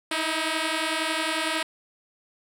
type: beating tone pair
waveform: 5% pulse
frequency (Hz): 313.2 / 324.2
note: D#4 / E4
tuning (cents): +11 / -29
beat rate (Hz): 11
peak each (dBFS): -16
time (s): 0.11-1.63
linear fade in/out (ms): 5
effects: low-pass 11000 Hz 12 dB/octave